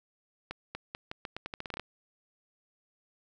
accelerating click train, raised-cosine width 0.3 ms, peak -21 dBFS, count 14, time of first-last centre 0.51-1.797 s, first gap 240 ms, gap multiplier 0.83, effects none

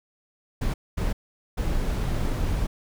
brown noise bursts at uneven times, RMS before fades -25 dBFS, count 3, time 0.61-0.74 / 0.97-1.13 / 1.57-2.67 s, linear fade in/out 10 ms, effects none

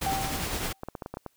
pink noise with tremolo, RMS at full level -30 dBFS, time 0.01-0.73 s, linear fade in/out 10 ms, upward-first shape sine, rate 9.8 Hz, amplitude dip 35%
sine tone with exponential decay, 777 Hz, G5, 16 cents flat, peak -24 dBFS, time 0.06-0.8 s, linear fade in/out 5 ms, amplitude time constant 160 ms
clicks, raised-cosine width 1 ms, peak -21 dBFS, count 9, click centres 0.657 / 0.834 / 0.886 / 0.952 / 1.022 / 1.061 / 1.14 / 1.171 / 1.263 s
effects white hiss -69 dBFS RMS until 1.36 s

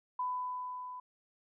sine tone with level ramp, 1000 Hz, B5, 21 cents sharp, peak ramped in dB -31 to -42 dBFS, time 0.19-1 s, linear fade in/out 5 ms, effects none

